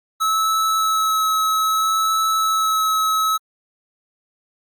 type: tone with vibrato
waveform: square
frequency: 1297 Hz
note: E6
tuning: 28 cents flat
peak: -17 dBFS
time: 0.2-3.38 s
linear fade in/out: 20 ms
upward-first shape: sine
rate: 0.61 Hz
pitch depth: 12 cents each way
effects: Opus 48 kbps